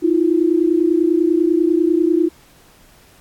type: tone pair together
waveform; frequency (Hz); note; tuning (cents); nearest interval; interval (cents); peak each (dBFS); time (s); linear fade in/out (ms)
sine; 319.1 / 349.2; D#4 / F4; +44 / 0; major second; 156; -15; 0.02-2.29; 20
effects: pink hiss -50 dBFS RMS until 3.2 s + AAC 64 kbps